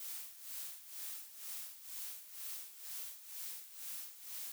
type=noise with tremolo; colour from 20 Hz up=blue; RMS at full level=-44 dBFS; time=0-4.52 s; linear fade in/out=2 ms; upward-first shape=sine; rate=2.1 Hz; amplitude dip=75%; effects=none